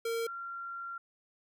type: tone pair in turn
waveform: square / sine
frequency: 459.5 / 1376.9 Hz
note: A#4 / F6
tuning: -25 / -25 cents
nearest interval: octave + perfect fifth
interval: 1900 cents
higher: second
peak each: -32 / -38 dBFS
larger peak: first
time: 0.05-0.27 / 0.27-0.98 s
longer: second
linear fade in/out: 5 ms
effects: none